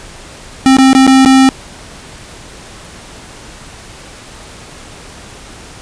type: tone with dropouts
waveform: square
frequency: 264.9 Hz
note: C4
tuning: 22 cents sharp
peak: -4 dBFS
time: 0.66-1.49 s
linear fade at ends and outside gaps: 0 ms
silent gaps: 0.768-0.785 / 0.931-0.95 / 1.067-1.076 / 1.249-1.259 s
effects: pink hiss -33 dBFS RMS until 5.81 s + resampled to 22050 Hz